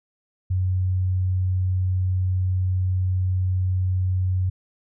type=tone; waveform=sine; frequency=92.5 Hz; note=F#2; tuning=in tune; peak=-19 dBFS; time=0.5-4.5 s; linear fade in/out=10 ms; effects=none